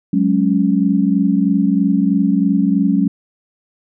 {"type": "chord", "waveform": "sine", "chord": "F# suspended second", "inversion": "none", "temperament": "just", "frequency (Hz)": [185, 208.1, 277.5], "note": ["F#3", "G#3", "C#4"], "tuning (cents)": [0, 4, 2], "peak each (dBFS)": -16, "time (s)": [0.13, 3.08], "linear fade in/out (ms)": 5, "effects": []}